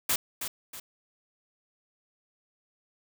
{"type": "noise with echo", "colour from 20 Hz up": "white", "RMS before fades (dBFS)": -26, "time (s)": [0.09, 0.16], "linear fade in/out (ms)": 5, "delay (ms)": 320, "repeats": 2, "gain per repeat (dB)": -8, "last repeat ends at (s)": 0.8, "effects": []}